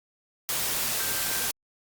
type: tone in noise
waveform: sine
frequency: 1568 Hz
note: G6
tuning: in tune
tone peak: -39 dBFS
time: 1-1.5 s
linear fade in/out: 0 ms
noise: white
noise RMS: -28 dBFS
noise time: 0.49-1.51 s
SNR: -14 dB
effects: Opus 48 kbps